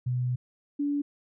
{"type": "tone pair in turn", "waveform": "sine", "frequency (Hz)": [124.8, 287.7], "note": ["B2", "D4"], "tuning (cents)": [19, -36], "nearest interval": "octave + major second", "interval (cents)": 1445, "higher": "second", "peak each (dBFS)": -25, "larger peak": "neither", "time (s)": [[0.06, 0.36], [0.79, 1.02]], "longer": "first", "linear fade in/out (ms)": 10, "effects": []}